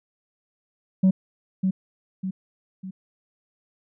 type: tone with echo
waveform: sine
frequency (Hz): 188.7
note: F#3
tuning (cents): +34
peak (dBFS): -11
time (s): 1.03-1.11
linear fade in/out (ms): 10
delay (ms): 600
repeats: 3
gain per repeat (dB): -7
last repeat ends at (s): 2.91
effects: tanh soft clip ceiling -13 dBFS